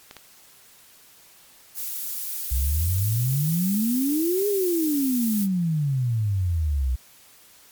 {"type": "clicks", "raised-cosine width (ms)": 0.2, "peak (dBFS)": -22, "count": 2, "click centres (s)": [0.111, 0.167]}
{"type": "noise", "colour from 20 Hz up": "violet", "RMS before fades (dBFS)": -30, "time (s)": [1.74, 5.48], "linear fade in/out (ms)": 50}
{"type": "exponential two-way sweep", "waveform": "sine", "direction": "up then down", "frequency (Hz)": [61, 416.8, 61], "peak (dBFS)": -20, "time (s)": [2.51, 6.96], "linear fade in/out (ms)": 10, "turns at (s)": 4.48}
{"effects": ["white hiss -52 dBFS RMS until 7.71 s", "MP3 96 kbps"]}